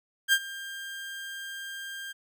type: tone with ADSR envelope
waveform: 30% pulse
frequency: 1596 Hz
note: G6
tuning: 31 cents sharp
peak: -15 dBFS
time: 0.28-2.13 s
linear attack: 47 ms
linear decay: 58 ms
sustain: -19 dB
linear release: 18 ms
effects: none